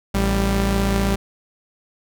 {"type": "tone pair together", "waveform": "sawtooth", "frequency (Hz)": [55.39, 196.6], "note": ["A1", "G3"], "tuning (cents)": [12, 5], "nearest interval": "octave + minor seventh", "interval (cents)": 2193, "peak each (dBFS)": -16, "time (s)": [0.14, 1.16], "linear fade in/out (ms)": 10, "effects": []}